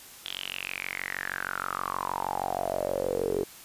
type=tone with band-pass filter sweep; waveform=sawtooth; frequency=46.37 Hz; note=F#1; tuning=5 cents sharp; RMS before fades=-32 dBFS; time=0.25-3.44 s; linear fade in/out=10 ms; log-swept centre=3400 to 400 Hz; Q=8; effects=white hiss -48 dBFS RMS until 3.64 s + resampled to 32000 Hz